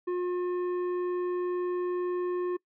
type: tone with tanh clipping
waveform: triangle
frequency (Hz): 357.8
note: F4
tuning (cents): +42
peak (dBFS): -29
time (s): 0.07-2.57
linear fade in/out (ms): 10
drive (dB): 13
effects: noise-tail reverb RT60 0.1 s tail -24 dB re dry